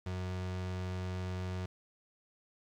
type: tone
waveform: 35% pulse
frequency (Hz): 91.8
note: F#2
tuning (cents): -13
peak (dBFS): -34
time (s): 0.06-1.66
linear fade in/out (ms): 5
effects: low-pass 6000 Hz 12 dB/octave + 10-bit